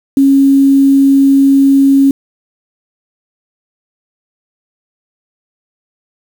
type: tone with quantisation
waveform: sine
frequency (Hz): 274.2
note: C#4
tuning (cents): -19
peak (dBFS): -4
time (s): 0.17-2.11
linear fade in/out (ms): 2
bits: 5
effects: none